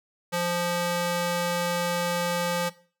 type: tone with high-pass filter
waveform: square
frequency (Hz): 174.4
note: F3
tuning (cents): -2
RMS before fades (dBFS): -27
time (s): 0.32-2.7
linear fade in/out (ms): 20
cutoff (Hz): 370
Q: 0.65
effects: noise-tail reverb RT60 0.4 s tail -18 dB re dry